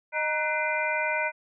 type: tone cluster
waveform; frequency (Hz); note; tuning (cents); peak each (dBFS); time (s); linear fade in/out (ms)
sine; 616 / 940 / 1498 / 2054 / 2395; D#5 / A#5 / F#6 / C7 / D7; -17 / +14 / +21 / -33 / +33; -31; 0.12-1.32; 50
effects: none